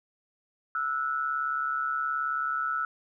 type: tone pair together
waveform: sine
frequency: 1320 / 1458.8 Hz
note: E6 / F#6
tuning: +2 / -25 cents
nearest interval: major second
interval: 173 cents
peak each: -28 / -32 dBFS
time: 0.75-2.85 s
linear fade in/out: 2 ms
effects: none